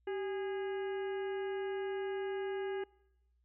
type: harmonic tone with a mistuned harmonic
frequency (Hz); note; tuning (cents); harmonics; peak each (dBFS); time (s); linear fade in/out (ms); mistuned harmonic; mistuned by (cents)
410.5; G#4; -20; 1 / 2 / 3 / 4 / 5 / 6 / 7; -35 / -46 / -56 / -49 / -54 / -61 / -57; 0.07-2.84; 5; 1; -100
effects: noise-tail reverb RT60 1.0 s tail -24 dB re dry + added 60 Hz sine -70 dBFS peak until 3.44 s